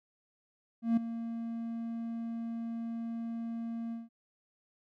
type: tone with ADSR envelope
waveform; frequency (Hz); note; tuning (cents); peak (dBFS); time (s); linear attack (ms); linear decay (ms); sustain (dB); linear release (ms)
triangle; 230.2; A#3; -22; -20; 0.82-4.09; 150; 7; -13; 170
effects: none